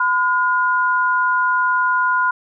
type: tone pair together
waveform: sine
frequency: 1011.2 / 1430 Hz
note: B5 / F6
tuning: +41 / +41 cents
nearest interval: tritone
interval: 600 cents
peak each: -17 dBFS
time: 0-2.31 s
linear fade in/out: 5 ms
effects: none